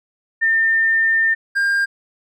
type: tone pair in turn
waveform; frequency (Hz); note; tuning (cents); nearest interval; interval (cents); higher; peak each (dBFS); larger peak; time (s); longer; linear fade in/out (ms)
sine / triangle; 1805 / 1603.6; A6 / G6; +44 / +39; major second; 205; first; -13; neither; 0.41-1.35 / 1.55-1.86; first; 20
effects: none